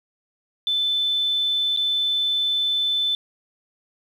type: tone with dropouts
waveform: sine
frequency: 3520 Hz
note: A7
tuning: in tune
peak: -19 dBFS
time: 0.67-3.15 s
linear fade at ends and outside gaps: 1 ms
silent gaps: 1.764-1.772 s
effects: 8-bit